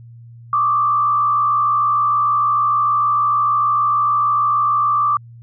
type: tone with frequency modulation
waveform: sine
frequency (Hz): 1174.7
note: D6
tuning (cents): 0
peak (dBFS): -13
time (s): 0.53-5.17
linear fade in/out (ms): 2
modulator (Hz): 66.6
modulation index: 0.67
effects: added 117 Hz sine -37 dBFS peak until 5.42 s